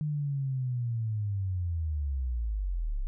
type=linear sweep; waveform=sine; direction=down; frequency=152.9 to 30.87 Hz; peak=-28 dBFS; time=0.01-3.07 s; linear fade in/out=0 ms; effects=none